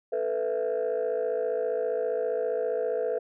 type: chord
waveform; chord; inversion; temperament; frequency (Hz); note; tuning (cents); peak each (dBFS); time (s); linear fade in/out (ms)
sine; A suspended second; none; just; 440 / 495 / 660; A4 / B4 / E5; 0 / +4 / +2; -28 / -27 / -31; 0.12-3.19; 10
effects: tanh soft clip ceiling -21 dBFS